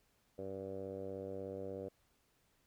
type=tone with low-pass filter; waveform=10% pulse; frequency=96.6 Hz; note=G2; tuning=25 cents flat; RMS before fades=-44 dBFS; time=0.38-1.89 s; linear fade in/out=10 ms; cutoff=530 Hz; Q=4.3; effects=pink hiss -75 dBFS RMS until 2.66 s